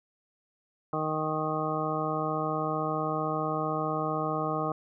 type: harmonic tone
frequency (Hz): 155.56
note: D#3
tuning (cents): 0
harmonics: 1 / 2 / 3 / 4 / 5 / 7 / 8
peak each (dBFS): -35 / -35 / -35 / -35 / -35 / -35 / -35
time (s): 0.93-4.72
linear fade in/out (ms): 2
effects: none